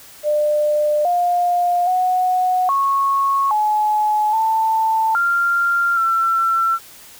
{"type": "tone with pitch steps", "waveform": "sine", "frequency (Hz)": [598, 707, 735, 1100, 849, 887, 1389, 1347], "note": ["D5", "F5", "F#5", "C#6", "G#5", "A5", "F6", "E6"], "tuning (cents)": [31, 21, -12, -14, 38, 14, -10, 37], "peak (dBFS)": -14, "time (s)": [0.23, 6.79], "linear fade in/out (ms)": 50, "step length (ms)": 820, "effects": ["white hiss -42 dBFS RMS until 7.19 s"]}